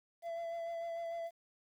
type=tone with vibrato; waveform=triangle; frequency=673 Hz; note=E5; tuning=36 cents sharp; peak=-36 dBFS; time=0.22-1.31 s; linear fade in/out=50 ms; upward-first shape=sine; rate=6.7 Hz; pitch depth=17 cents each way; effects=11-bit